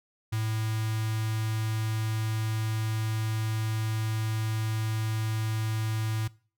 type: tone with notch filter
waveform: square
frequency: 110 Hz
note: A2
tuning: in tune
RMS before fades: -29 dBFS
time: 0.32-6.28 s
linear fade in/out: 10 ms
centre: 480 Hz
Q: 0.56
effects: noise-tail reverb RT60 0.4 s tail -21 dB re dry